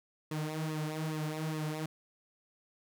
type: tone with flanger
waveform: sawtooth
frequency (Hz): 155.56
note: D#3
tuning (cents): 0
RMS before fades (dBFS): -36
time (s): 0.31-1.86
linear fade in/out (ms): 5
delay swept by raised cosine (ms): 1.3 to 5.8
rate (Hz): 2.4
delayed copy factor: -0.75
effects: none